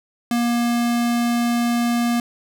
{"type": "tone", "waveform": "square", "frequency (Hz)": 237.5, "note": "A#3", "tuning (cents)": 33, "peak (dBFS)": -18, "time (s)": [0.31, 2.2], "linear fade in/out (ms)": 2, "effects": []}